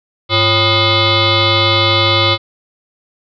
sine tone with frequency modulation, 1686 Hz, G#6, 26 cents sharp, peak -9 dBFS, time 0.29-2.38 s, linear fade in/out 50 ms, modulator 447 Hz, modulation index 5.5, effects none

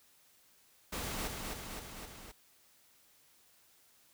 pink noise with echo, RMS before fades -39 dBFS, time 0.92-1.28 s, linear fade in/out 10 ms, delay 260 ms, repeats 4, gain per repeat -3 dB, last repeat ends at 2.32 s, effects white hiss -66 dBFS RMS until 4.13 s

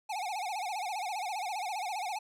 square tone with vibrato, 789 Hz, G5, 11 cents sharp, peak -34 dBFS, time 0.09-2.19 s, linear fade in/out 10 ms, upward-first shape sine, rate 15 Hz, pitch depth 180 cents each way, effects low-pass 11000 Hz 12 dB/octave

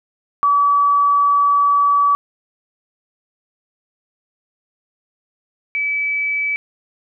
sine tone pair in turn, 1145 / 2297 Hz, D6 / D7, -44 / -39 cents, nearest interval octave, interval 1205 cents, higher second, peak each -11 / -17 dBFS, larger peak first, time 0.43-2.15 / 5.75-6.56 s, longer first, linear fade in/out 0 ms, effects none

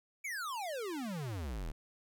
square exponential sweep, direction down, 2349 to 34.81 Hz, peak -38 dBFS, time 0.24-1.72 s, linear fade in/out 10 ms, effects none

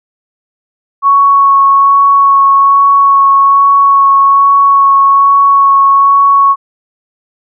sine tone with vibrato, 1108.7 Hz, C#6, in tune, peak -3 dBFS, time 1.02-6.56 s, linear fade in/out 50 ms, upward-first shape sine, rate 1.2 Hz, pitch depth 10 cents each way, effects none

